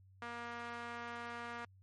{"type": "tone with band-pass filter", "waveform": "sawtooth", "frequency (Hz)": 236.8, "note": "A#3", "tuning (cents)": 27, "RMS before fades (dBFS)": -45, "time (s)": [0.22, 1.65], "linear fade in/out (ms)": 2, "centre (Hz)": 1400, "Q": 1.4, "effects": ["added 95 Hz sine -60 dBFS peak until 1.82 s", "MP3 48 kbps"]}